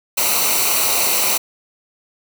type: noise with comb filter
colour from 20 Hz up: white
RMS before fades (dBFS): -17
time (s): 0.17-1.38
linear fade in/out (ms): 10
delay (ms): 0.59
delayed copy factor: -0.7
effects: none